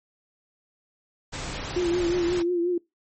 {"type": "noise", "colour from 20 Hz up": "pink", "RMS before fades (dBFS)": -33, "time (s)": [1.32, 2.43], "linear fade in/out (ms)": 20}
{"type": "tone with vibrato", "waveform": "sine", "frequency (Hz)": 349.2, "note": "F4", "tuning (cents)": 0, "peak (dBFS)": -21, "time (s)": [1.76, 2.78], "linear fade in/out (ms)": 5, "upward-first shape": "triangle", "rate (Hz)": 5.6, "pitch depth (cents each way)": 64}
{"effects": ["noise-tail reverb RT60 0.2 s tail -23 dB re dry", "MP3 32 kbps"]}